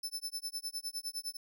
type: tone with tremolo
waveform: sawtooth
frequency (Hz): 5274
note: E8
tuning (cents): 0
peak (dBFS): -32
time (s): 0.03-1.37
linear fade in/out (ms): 5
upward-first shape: sine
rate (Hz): 9.8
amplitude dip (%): 100
effects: none